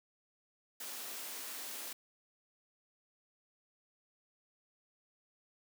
white high-pass noise, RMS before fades -44 dBFS, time 0.8-1.93 s, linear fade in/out 5 ms, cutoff 210 Hz, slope 96 dB/octave, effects none

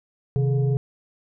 sine tone with frequency modulation, 131.6 Hz, C3, 10 cents sharp, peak -18 dBFS, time 0.36-0.77 s, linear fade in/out 0 ms, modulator 288 Hz, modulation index 0.63, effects none

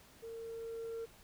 sine tone with level ramp, 456.5 Hz, A#4, 36 cents flat, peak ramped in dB -43 to -36 dBFS, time 0.22-1.06 s, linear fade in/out 20 ms, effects tanh soft clip ceiling -38 dBFS + pink hiss -61 dBFS RMS until 1.23 s

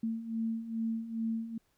sine beating tone pair, 224 / 226.4 Hz, A3 / A3, +31 / +50 cents, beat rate 2.4 Hz, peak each -38 / -33 dBFS, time 0.03-1.58 s, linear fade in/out 5 ms, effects pink hiss -74 dBFS RMS until 1.77 s

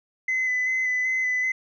sine tone with vibrato, 2023 Hz, B6, 41 cents sharp, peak -20 dBFS, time 0.28-1.52 s, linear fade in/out 5 ms, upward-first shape square, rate 2.6 Hz, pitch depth 16 cents each way, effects tanh soft clip ceiling -19 dBFS

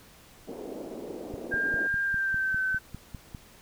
white band-pass noise, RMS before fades -39 dBFS, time 0.47-1.88 s, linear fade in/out 20 ms, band 230 to 530 Hz, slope 24 dB/octave
click train, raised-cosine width 5 ms, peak -26 dBFS, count 11, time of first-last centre 1.34-3.348 s, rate 4.98 Hz
sine tone with pitch glide, 1602 to 1530.5 Hz, G6 to G6, +37 to -42 cents, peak -25 dBFS, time 1.51-2.79 s, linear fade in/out 20 ms, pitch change -79 cents, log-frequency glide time 2.01-2.61 s
effects pink hiss -54 dBFS RMS until 3.61 s

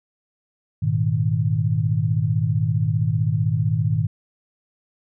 sine chord, Ab suspended second, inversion none, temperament equal with one note detuned, 103.83 / 119.26 / 155.56 Hz, Ab2 / Bb2 / Eb3, 0 / +40 / 0 cents, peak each -22 dBFS, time 0.82-4.07 s, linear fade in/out 10 ms, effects none

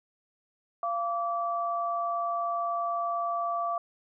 sine tone pair together, 689 / 1158 Hz, F5 / D6, -24 / -25 cents, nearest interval major sixth, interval 899 cents, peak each -30 / -30 dBFS, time 0.83-3.78 s, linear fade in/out 2 ms, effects none

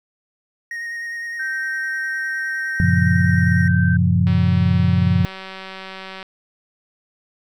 triangle tone with vibrato, 1864.7 Hz, A#6, in tune, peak -24 dBFS, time 0.71-3.68 s, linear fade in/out 2 ms, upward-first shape square, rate 9.8 Hz, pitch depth 11 cents each way
sine tone, 1556 Hz, G6, 13 cents flat, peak -23 dBFS, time 1.39-3.97 s, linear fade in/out 10 ms
sine chord, Gb major seventh, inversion none, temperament equal with one note detuned, 94.12 / 116.54 / 138.59 / 174.61 Hz, Gb2 / Bb2 / Db3 / F3, +30 / 0 / 0 / 0 cents, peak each -17 / -22 / -21 / -17 dBFS, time 2.8-5.25 s, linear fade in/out 0 ms
click train, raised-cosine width 0.3 ms, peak -18 dBFS, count 373, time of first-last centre 4.27-6.228 s, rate 190 Hz
effects none

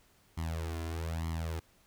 sawtooth tone with flanger, 81.7 Hz, E2, 15 cents flat, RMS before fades -36 dBFS, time 0.37-1.6 s, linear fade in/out 10 ms, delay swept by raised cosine 0.95 to 2.95 ms, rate 1.1 Hz, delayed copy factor +0.85, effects pink hiss -66 dBFS RMS until 1.86 s

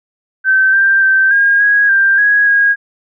sine tone with pitch steps, 1544 / 1579 / 1555 / 1622 / 1652 / 1585 / 1659 / 1638 Hz, G6 / G6 / G6 / G#6 / G#6 / G6 / G#6 / G#6, -27 / +12 / -14 / -41 / -10 / +19 / -2 / -24 cents, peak -7 dBFS, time 0.44-2.76 s, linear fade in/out 50 ms, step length 290 ms, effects none

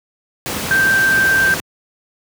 sine tone in noise, 1568 Hz, G6, in tune, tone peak -11 dBFS, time 0.71-1.54 s, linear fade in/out 0 ms, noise pink, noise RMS -22 dBFS, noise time 0.46-1.6 s, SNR +8 dB, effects high-pass 100 Hz 12 dB/octave

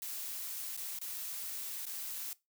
blue noise with dropouts, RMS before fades -41 dBFS, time 0.02-2.33 s, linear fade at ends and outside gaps 1 ms, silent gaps 0.766-0.774 / 0.988-1.014 / 1.854-1.866 s, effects noise-tail reverb RT60 0.2 s tail -19 dB re dry

